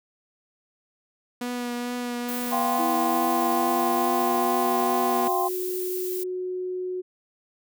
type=tone with vibrato; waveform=sawtooth; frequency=243.4 Hz; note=B3; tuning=25 cents flat; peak=-24 dBFS; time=1.41-5.28 s; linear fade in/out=5 ms; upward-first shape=triangle; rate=2.3 Hz; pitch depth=18 cents each way
type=noise; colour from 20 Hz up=violet; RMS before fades=-34 dBFS; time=2.28-6.24 s; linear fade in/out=10 ms
type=chord; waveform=sine; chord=F suspended second; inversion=none; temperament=equal; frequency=698.5 / 784 / 1046.5 Hz; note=F5 / G5 / C6; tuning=0 / 0 / 0 cents; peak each=-27 dBFS; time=2.51-5.49 s; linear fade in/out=20 ms
type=tone with pitch glide; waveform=sine; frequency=326.4 to 366.4 Hz; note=E4 to F#4; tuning=-17 to -17 cents; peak=-27 dBFS; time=2.78-7.02 s; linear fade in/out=20 ms; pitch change=+200 cents; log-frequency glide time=2.93-4.72 s
effects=none